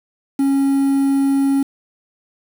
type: tone with quantisation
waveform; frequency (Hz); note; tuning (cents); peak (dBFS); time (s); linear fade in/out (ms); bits
triangle; 274.8; C#4; -15; -11; 0.39-1.63; 5; 6
effects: none